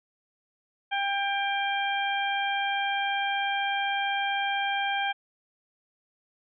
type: harmonic tone with a mistuned harmonic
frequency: 797 Hz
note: G5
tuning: 28 cents sharp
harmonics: 1 / 2 / 3 / 4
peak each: -28 / -31 / -33 / -34 dBFS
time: 0.91-5.13 s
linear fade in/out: 20 ms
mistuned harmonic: 3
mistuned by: -20 cents
effects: none